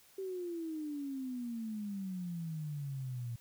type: exponential sweep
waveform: sine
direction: down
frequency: 389.4 to 116.1 Hz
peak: -37 dBFS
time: 0.18-3.36 s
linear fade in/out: 5 ms
effects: white hiss -63 dBFS RMS until 3.4 s